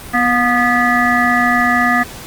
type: harmonic tone with a mistuned harmonic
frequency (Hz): 245.1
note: B3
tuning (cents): -13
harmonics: 1 / 3 / 5 / 7 / 8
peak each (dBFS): -17 / -17 / -17 / -17 / -17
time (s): 0.13-2.04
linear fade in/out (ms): 20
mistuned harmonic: 3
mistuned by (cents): -38
effects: pink hiss -32 dBFS RMS until 2.26 s + Opus 32 kbps